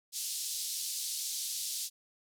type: band-pass noise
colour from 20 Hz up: pink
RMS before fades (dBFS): -37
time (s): 0.12-1.9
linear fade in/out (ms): 50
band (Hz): 4100 to 13000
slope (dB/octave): 24
effects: none